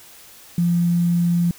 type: tone with quantisation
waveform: sine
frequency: 172.7 Hz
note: F3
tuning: 19 cents flat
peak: -15 dBFS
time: 0.58-1.51 s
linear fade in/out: 2 ms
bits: 7
effects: white hiss -45 dBFS RMS until 1.58 s